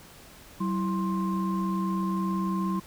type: tone cluster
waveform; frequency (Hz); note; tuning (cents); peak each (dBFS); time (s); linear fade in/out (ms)
sine; 189.9 / 329.7 / 1053; F#3 / E4 / C6; +45 / 0 / +11; -26 / -33 / -32; 0.6-2.8; 10
effects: tanh soft clip ceiling -17 dBFS + pink hiss -50 dBFS RMS until 2.86 s